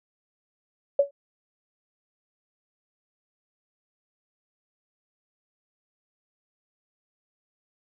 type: tone with exponential decay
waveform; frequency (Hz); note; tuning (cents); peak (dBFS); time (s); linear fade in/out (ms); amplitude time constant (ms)
sine; 564; C#5; +30; -12; 0.99-1.11; 5; 24
effects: none